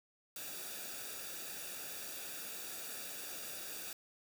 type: noise with comb filter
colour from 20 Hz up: white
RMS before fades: -45 dBFS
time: 0.36-3.93 s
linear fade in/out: 2 ms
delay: 0.96 ms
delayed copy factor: -0.65
effects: none